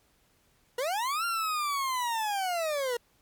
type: linear two-way sweep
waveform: 40% pulse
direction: up then down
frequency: 466.2 to 1396.9 to 466.2 Hz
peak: -27 dBFS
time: 0.78-2.97 s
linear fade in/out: 5 ms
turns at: 1.25 s
effects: pink hiss -67 dBFS RMS until 3.21 s + MP3 96 kbps